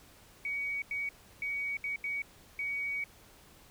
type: tone bursts at uneven times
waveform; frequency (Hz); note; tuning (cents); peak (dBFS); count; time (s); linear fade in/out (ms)
sine; 2253; C#7; +28; -32; 6; 0.45-0.82 / 0.91-1.09 / 1.42-1.77 / 1.84-1.96 / 2.04-2.22 / 2.59-3.04; 2
effects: pink hiss -58 dBFS RMS until 3.7 s